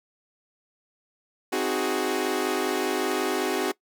sawtooth chord, Ab dominant seventh, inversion first, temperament equal, 261.6 / 311.1 / 370 / 415.3 Hz, C4 / Eb4 / Gb4 / Ab4, 0 / 0 / 0 / 0 cents, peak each -28 / -28 / -23 / -26 dBFS, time 1.52-3.72 s, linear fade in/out 10 ms, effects noise-tail reverb RT60 0.1 s tail -20 dB re dry

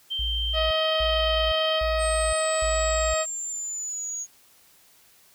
sine tone, 3136 Hz, G7, in tune, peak -26 dBFS, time 0.1-1.8 s, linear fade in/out 20 ms
sine tone bursts, 57.3 Hz, A#1, 29 cents flat, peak -27 dBFS, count 4, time 0.19-3.14 s, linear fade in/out 5 ms, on 520 ms, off 290 ms
harmonic tone, 633 Hz, D#5, 30 cents sharp, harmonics 1 / 2 / 3 / 4 / 5 / 6 / 7 / 8, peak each -24 / -30 / -34 / -36 / -38 / -40 / -41 / -42 dBFS, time 0.53-3.26 s, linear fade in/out 50 ms
sine exponential sweep, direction down, 8460 to 6645 Hz, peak -29 dBFS, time 1.98-4.27 s, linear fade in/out 50 ms
effects white hiss -57 dBFS RMS until 5.34 s

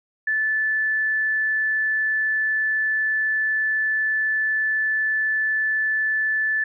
sine tone, 1746 Hz, A6, 14 cents flat, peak -19 dBFS, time 0.27-6.64 s, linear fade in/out 5 ms, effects none

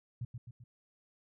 sine tone with echo, 120 Hz, B2, 49 cents flat, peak -35 dBFS, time 0.21-0.25 s, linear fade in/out 5 ms, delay 130 ms, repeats 3, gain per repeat -5 dB, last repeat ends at 0.64 s, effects none

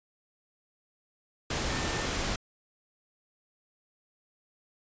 sine tone in noise, 1799 Hz, A6, 38 cents sharp, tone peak -40 dBFS, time 1.7-2.06 s, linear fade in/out 5 ms, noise pink, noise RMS -31 dBFS, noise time 1.5-2.36 s, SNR -12 dB, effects resampled to 16000 Hz

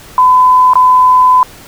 sine tone with dropouts, 1010 Hz, B5, 39 cents sharp, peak -3 dBFS, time 0.18-1.43 s, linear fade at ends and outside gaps 1 ms, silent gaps 0.735-0.755 s, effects pink hiss -35 dBFS RMS until 1.67 s

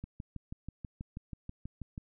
click train, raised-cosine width 5 ms, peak -28 dBFS, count 13, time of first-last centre 0.04-1.979 s, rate 6.19 Hz, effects none

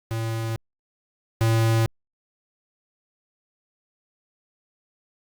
square tone pair in turn, 113.1 / 113.1 Hz, A2 / A2, +48 / +48 cents, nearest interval unison, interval 0 cents, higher neither, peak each -25 / -18 dBFS, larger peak second, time 0.11-0.56 / 1.41-1.86 s, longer neither, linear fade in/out 0 ms, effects Opus 48 kbps

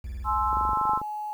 triangle tone with vibrato, 61.74 Hz, B1, in tune, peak -30 dBFS, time 0.04-0.74 s, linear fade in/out 5 ms, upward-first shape square, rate 19 Hz, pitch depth 270 cents each way
sine chord, Ab augmented, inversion none, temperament equal with one note detuned, 850.5 / 1046.5 / 1318.5 Hz, Ab5 / C6 / E6, +41 / 0 / 0 cents, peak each -27 dBFS, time 0.24-1.02 s, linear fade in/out 50 ms
click train, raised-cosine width 2 ms, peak -25 dBFS, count 13, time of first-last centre 0.53-1.016 s, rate 24.7 Hz
sine tone, 845 Hz, G#5, 30 cents sharp, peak -30 dBFS, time 0.87-1.33 s, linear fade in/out 0 ms
effects 9-bit

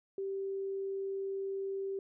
sine tone, 389.9 Hz, G4, 9 cents flat, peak -34 dBFS, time 0.18-1.99 s, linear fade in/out 2 ms, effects none

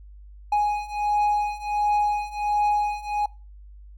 triangle beating tone pair, 830.6 / 832 Hz, G#5 / G#5, 0 / +3 cents, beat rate 1.4 Hz, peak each -23 / -21 dBFS, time 0.52-3.26 s, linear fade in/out 5 ms, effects noise-tail reverb RT60 0.3 s tail -21 dB re dry + added 50 Hz sine -42 dBFS peak until 3.97 s

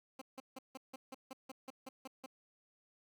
15% pulse tone bursts, 263.5 Hz, C4, 12 cents sharp, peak -39 dBFS, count 12, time 0.19-2.262 s, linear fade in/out 5 ms, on 26 ms, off 160 ms, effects none

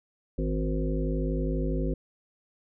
harmonic tone with a mistuned harmonic, 52.2 Hz, G#1, 10 cents sharp, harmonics 1 / 3 / 5 / 7 / 9 / 10, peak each -28 / -32 / -33 / -35 / -39 / -38 dBFS, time 0.38-1.94 s, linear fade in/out 5 ms, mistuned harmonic 3, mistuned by +59 cents, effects none

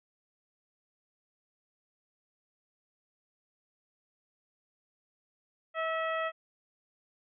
harmonic tone with a mistuned harmonic, 645 Hz, E5, 38 cents flat, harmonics 1 / 2 / 3 / 4 / 5, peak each -33 / -34 / -37 / -43 / -47 dBFS, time 5.74-6.32 s, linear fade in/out 50 ms, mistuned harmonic 2, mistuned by +21 cents, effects none

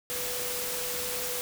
sine tone in noise, 493.9 Hz, B4, in tune, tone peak -38 dBFS, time 0.1-1.41 s, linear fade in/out 0 ms, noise white, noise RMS -33 dBFS, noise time 0.1-1.41 s, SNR -8 dB, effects none

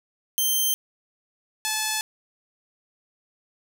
5% pulse tone pair in turn, 3136 / 865.9 Hz, G7 / A5, 0 / -28 cents, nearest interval octave + minor seventh, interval 2228 cents, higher first, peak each -12 dBFS, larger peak neither, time 0.38-0.74 / 1.65-2.01 s, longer neither, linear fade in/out 0 ms, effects none

